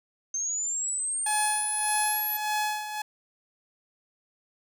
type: linear sweep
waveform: sine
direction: up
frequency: 6280 to 11900 Hz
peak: -27 dBFS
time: 0.34-2.37 s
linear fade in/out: 5 ms
type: tone with tremolo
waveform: sawtooth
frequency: 848 Hz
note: G#5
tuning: 36 cents sharp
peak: -21 dBFS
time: 1.26-3.02 s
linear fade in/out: 5 ms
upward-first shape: sine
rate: 1.7 Hz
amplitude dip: 65%
effects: none